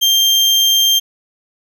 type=tone; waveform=35% pulse; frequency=3177 Hz; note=G7; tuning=23 cents sharp; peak=-8 dBFS; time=0.01-1 s; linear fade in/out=20 ms; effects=none